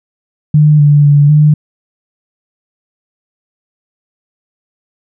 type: tone with pitch steps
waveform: sine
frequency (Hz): 150.8 / 146.3 / 144.7 / 150.5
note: D3 / D3 / D3 / D3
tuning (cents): +46 / -6 / -25 / +43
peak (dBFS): -3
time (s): 0.54-1.54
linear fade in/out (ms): 5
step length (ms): 250
effects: none